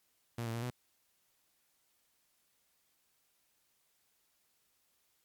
sawtooth tone with pitch steps, 117.7 / 114 / 117.2 / 123.8 Hz, A#2 / A#2 / A#2 / B2, +17 / -38 / +10 / +5 cents, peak -32 dBFS, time 0.38-0.704 s, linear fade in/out 5 ms, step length 81 ms, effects white hiss -75 dBFS RMS until 5.24 s + MP3 96 kbps

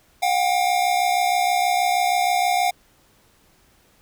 square tone pair together, 717.7 / 784 Hz, F5 / G5, +47 / 0 cents, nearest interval major second, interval 153 cents, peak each -20 / -23 dBFS, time 0.22-2.71 s, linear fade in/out 10 ms, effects pink hiss -58 dBFS RMS until 4.01 s

